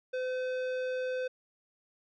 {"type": "tone with tanh clipping", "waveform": "sine", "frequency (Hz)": 510, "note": "C5", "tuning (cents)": -44, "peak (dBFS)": -33, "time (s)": [0.13, 1.28], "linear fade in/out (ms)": 10, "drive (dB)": 14, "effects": []}